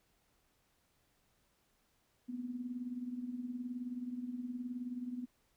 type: tone with tremolo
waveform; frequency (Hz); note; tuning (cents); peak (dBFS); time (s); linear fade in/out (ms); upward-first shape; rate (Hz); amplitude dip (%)
sine; 246.9; B3; 0; -35; 2.28-5.26; 20; triangle; 19; 75
effects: pink hiss -75 dBFS RMS until 5.56 s